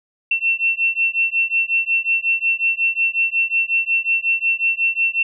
sine beating tone pair, 2700 / 2705.5 Hz, E7 / E7, +41 / +44 cents, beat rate 5.5 Hz, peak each -19 dBFS, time 0.31-5.23 s, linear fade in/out 5 ms, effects none

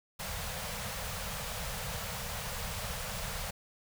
pink band-stop noise, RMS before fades -38 dBFS, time 0.19-3.51 s, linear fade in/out 10 ms, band 210 to 450 Hz, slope 96 dB/octave, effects none

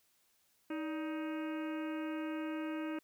harmonic tone with a mistuned harmonic, 313.8 Hz, D#4, 15 cents sharp, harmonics 1 / 2 / 3 / 4 / 5 / 6 / 7 / 8 / 9, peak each -37 / -46 / -51 / -51 / -51 / -57 / -56 / -55 / -58 dBFS, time 0.7-2.99 s, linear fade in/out 5 ms, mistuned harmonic 2, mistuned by -120 cents, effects white hiss -73 dBFS RMS until 3.03 s

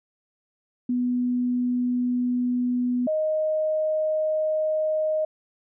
sine tone pair in turn, 246.9 / 622.1 Hz, B3 / D#5, 0 / 0 cents, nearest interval octave + major third, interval 1600 cents, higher second, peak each -21 dBFS, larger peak neither, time 0.89-3.07 / 3.07-5.25 s, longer neither, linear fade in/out 5 ms, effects none

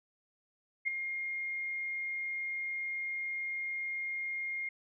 sine tone with ADSR envelope, 2129 Hz, C7, 30 cents sharp, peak -26 dBFS, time 0.85-4.69 s, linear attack 27 ms, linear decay 8 ms, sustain -8 dB, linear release 5 ms, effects none

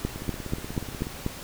two click trains, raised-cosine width 3 ms, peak -22 / -13 dBFS, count 16 / 6, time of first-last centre 0.16-1.069 / 0.05-1.264 s, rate 16.5 / 4.12 Hz, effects pink hiss -40 dBFS RMS until 1.43 s

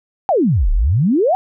sine exponential two-way sweep, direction down then up, 830.6 to 32.7 to 792 Hz, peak -11 dBFS, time 0.29-1.35 s, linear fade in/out 0 ms, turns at 0.71 s, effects none

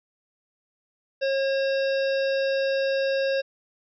harmonic tone, 542 Hz, C#5, 39 cents flat, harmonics 1 / 3 / 5 / 7 / 9 / 10, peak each -22 / -32 / -36 / -39 / -41 / -42 dBFS, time 1.21-3.42 s, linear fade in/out 20 ms, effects none

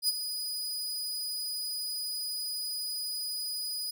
sawtooth tone with ADSR envelope, 4956 Hz, D#8, 8 cents flat, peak -20 dBFS, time 0.02-3.91 s, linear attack 65 ms, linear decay 28 ms, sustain -10 dB, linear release 9 ms, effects none

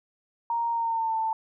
sine tone with pitch glide, 932.3 to 889.2 Hz, A#5 to A5, 0 to +18 cents, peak -24 dBFS, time 0.5-1.33 s, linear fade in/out 2 ms, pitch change -82 cents, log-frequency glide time 0.71-1.17 s, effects none

